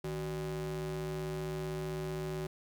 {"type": "ring-modulated tone", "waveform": "square", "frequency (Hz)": 109.1, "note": "A2", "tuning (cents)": -14, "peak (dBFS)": -33, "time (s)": [0.04, 2.47], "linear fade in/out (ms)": 5, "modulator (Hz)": 266, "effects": ["11-bit"]}